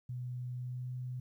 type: tone with pitch glide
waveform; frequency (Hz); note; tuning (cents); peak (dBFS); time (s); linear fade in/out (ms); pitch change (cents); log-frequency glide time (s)
sine; 124.4 to 126.06; B2 to B2; +13 to +36; -37; 0.09-1.2; 5; +23; 0.52-0.95
effects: 12-bit